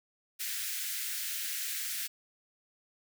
white high-pass noise, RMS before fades -36 dBFS, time 0.39-2.08 s, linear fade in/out 20 ms, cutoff 1500 Hz, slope 48 dB/octave, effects none

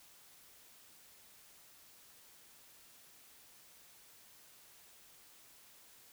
silence, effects white hiss -61 dBFS RMS until 6.12 s

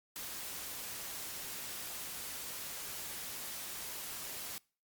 white noise, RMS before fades -43 dBFS, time 0.16-4.58 s, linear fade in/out 0 ms, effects noise-tail reverb RT60 0.4 s tail -25 dB re dry + Opus 48 kbps

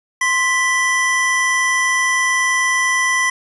square tone pair together, 1046.5 / 1975.5 Hz, C6 / B6, 0 / 0 cents, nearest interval major seventh, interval 1100 cents, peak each -21 / -16 dBFS, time 0.21-3.3 s, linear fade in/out 5 ms, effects resampled to 24000 Hz + 9-bit

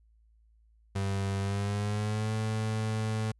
35% pulse tone with pitch glide, 98 to 109.37 Hz, G2 to A2, 0 to -10 cents, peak -27 dBFS, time 0.95-3.32 s, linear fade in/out 10 ms, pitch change +190 cents, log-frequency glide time 1.4-2.33 s, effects added 55 Hz sine -60 dBFS peak until 3.39 s + resampled to 24000 Hz

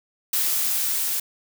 blue noise with level ramp, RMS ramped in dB -22 to -25 dBFS, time 0.33-1.2 s, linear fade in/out 5 ms, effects none

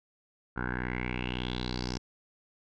10% pulse tone with low-pass filter sweep, 61.74 Hz, B1, in tune, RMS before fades -34 dBFS, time 0.56-1.98 s, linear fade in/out 10 ms, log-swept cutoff 1400 to 5500 Hz, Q 6, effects none

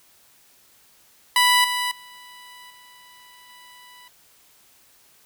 15% pulse tone with level steps, 987.8 Hz, B5, in tune, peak -8 / -16 / -36 / -41 / -39 dBFS, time 1.36-4.08 s, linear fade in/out 2 ms, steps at 1.64 / 1.91 / 2.7 / 3.49 s, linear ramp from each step 5 ms, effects white hiss -56 dBFS RMS until 5.25 s

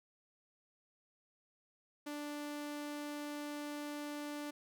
sawtooth tone, 293.7 Hz, D4, in tune, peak -37 dBFS, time 2.06-4.51 s, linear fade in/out 10 ms, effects none

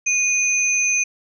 sine tone pair together, 2475 / 6194 Hz, D#7 / G8, -10 / -22 cents, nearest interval octave + major third, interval 1588 cents, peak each -19 dBFS, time 0.06-1.04 s, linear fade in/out 10 ms, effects none

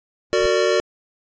brown noise with exponential growth, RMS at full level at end -28 dBFS, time 0.3-0.46 s, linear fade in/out 1 ms, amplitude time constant 34 ms
square chord, Gb augmented, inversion none, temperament equal with one note detuned, 370 / 457.6 / 587.3 Hz, Gb4 / Bb4 / D5, 0 / -32 / 0 cents, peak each -21 dBFS, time 0.33-0.8 s, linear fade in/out 0 ms
effects resampled to 16000 Hz

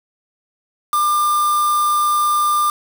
triangle tone with quantisation, 1197 Hz, D6, 33 cents sharp, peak -12 dBFS, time 0.93-2.7 s, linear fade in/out 2 ms, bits 4, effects none

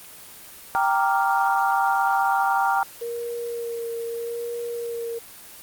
sine chord, G minor seventh, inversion none, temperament equal, 784 / 932.3 / 1174.7 / 1396.9 Hz, G5 / Bb5 / D6 / F6, 0 / 0 / 0 / 0 cents, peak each -21 / -23 / -27 / -25 dBFS, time 0.75-2.83 s, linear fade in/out 0 ms
sine tone with vibrato, 468.5 Hz, A#4, 9 cents sharp, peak -27 dBFS, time 3.01-5.19 s, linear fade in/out 10 ms, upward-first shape sine, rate 0.79 Hz, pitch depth 18 cents each way
effects white hiss -43 dBFS RMS until 5.62 s + Opus 24 kbps

